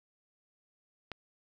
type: click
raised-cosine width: 0.3 ms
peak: -23 dBFS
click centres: 1.117 s
effects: none